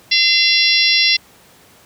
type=harmonic tone; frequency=685 Hz; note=F5; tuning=34 cents flat; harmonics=3 / 4 / 5 / 6 / 7 / 8; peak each=-18 / -18 / -18 / -18 / -18 / -18 dBFS; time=0.11-1.17 s; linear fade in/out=10 ms; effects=pink hiss -47 dBFS RMS until 1.85 s + high-pass 100 Hz 12 dB/octave